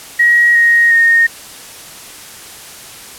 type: tone with pitch steps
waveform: sine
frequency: 1900 / 1873.8 / 1848 Hz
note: A#6 / A#6 / A#6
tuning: +33 / +8 / -16 cents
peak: -6 dBFS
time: 0.19-1.27 s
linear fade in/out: 10 ms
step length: 360 ms
effects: white hiss -33 dBFS RMS until 3.18 s + low-pass 12000 Hz 12 dB/octave